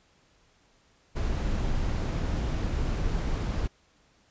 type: noise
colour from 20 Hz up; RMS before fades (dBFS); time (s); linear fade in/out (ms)
brown; -28; 1.15-3.68; 20
effects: pink hiss -64 dBFS RMS until 4.3 s + resampled to 16000 Hz